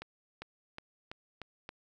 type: accelerating click train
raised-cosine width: 0.3 ms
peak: -26 dBFS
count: 6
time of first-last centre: 0.02-1.691 s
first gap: 400 ms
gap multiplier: 0.91
effects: none